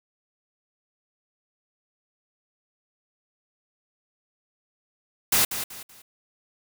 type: noise with echo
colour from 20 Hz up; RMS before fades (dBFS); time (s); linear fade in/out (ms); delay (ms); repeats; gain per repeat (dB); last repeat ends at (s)
white; -20; 5.32-5.45; 5; 190; 3; -10; 6.02
effects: none